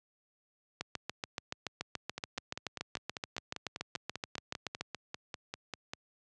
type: two click trains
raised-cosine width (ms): 0.2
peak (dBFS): -18 / -21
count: 29 / 20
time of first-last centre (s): 0.81-4.81 / 2.18-5.935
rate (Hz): 7 / 5.06
effects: high-pass 80 Hz 12 dB/octave + resampled to 22050 Hz